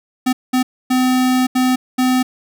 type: tone bursts at uneven times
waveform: square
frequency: 255.1 Hz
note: C4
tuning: 44 cents flat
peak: -13 dBFS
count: 5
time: 0.26-0.33 / 0.53-0.63 / 0.9-1.47 / 1.55-1.76 / 1.98-2.23 s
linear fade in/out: 10 ms
effects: none